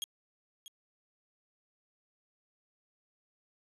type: tone with echo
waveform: sawtooth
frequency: 3269 Hz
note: G#7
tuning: 28 cents flat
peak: -31 dBFS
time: 0.02-0.04 s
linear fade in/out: 0 ms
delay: 640 ms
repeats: 1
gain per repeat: -13 dB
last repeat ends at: 0.68 s
effects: resampled to 32000 Hz